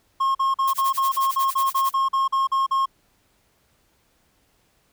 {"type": "tone bursts", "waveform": "triangle", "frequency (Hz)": 1077, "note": "C6", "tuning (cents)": 50, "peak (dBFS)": -16, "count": 14, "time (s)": [0.2, 2.859], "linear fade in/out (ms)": 10, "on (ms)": 150, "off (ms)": 43}
{"type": "noise with tremolo", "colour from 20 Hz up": "blue", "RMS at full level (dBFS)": -30, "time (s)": [0.67, 1.94], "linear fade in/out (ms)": 10, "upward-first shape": "sine", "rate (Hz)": 11, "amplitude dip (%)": 95}
{"effects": ["pink hiss -64 dBFS RMS until 4.92 s"]}